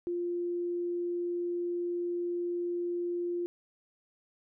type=tone; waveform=sine; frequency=349.2 Hz; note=F4; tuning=in tune; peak=-30 dBFS; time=0.07-3.46 s; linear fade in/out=0 ms; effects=none